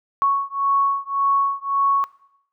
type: beating tone pair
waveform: sine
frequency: 1108 / 1109.8 Hz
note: C#6 / C#6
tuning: -1 / +2 cents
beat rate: 1.8 Hz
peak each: -20 dBFS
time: 0.22-2.04 s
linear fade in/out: 0 ms
effects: noise-tail reverb RT60 0.8 s tail -20 dB re dry